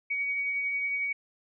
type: tone with tremolo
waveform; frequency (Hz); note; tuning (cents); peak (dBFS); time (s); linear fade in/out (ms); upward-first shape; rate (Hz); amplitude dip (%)
sine; 2253; C#7; +28; -26; 0.1-1.13; 10; triangle; 11; 30
effects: none